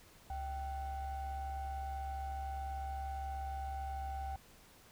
triangle ring-modulated tone, 353.8 Hz, F4, 23 cents sharp, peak -33 dBFS, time 0.3-4.36 s, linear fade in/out 2 ms, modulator 423 Hz, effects pink hiss -61 dBFS RMS until 4.91 s

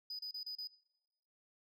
sine tone bursts, 4978 Hz, D#8, in tune, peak -38 dBFS, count 5, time 0.1-0.674 s, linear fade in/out 5 ms, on 90 ms, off 31 ms, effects noise-tail reverb RT60 1.0 s tail -24 dB re dry + tanh soft clip ceiling -40 dBFS

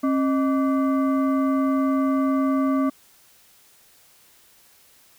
sine tone with frequency modulation, 269.2 Hz, C4, 49 cents sharp, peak -18 dBFS, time 0.03-2.9 s, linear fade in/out 10 ms, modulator 890 Hz, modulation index 0.63, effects white hiss -55 dBFS RMS until 5.18 s

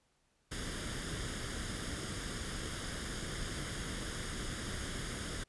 pink noise with comb filter, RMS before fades -40 dBFS, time 0.51-5.44 s, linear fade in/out 10 ms, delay 0.59 ms, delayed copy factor +0.6, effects pink hiss -75 dBFS RMS until 5.48 s + resampled to 24000 Hz

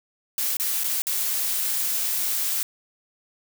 blue noise with dropouts, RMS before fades -25 dBFS, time 0.38-2.63 s, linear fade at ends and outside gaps 1 ms, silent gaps 0.569-0.598 / 0.836-0.842 / 1.02-1.069 s, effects none

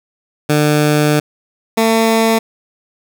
15% pulse tone pair in turn, 150 / 224.7 Hz, D3 / A3, +37 / +37 cents, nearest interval perfect fifth, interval 700 cents, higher second, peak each -4 dBFS, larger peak neither, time 0.49-1.2 / 1.77-2.39 s, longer first, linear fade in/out 10 ms, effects none

